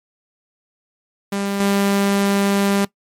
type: tone with level steps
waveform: sawtooth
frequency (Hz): 199.2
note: G3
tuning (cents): +28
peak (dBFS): -16 / -11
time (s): 1.32-2.85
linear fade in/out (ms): 5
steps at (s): 1.6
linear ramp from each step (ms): 2
effects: noise-tail reverb RT60 0.1 s tail -20 dB re dry + MP3 64 kbps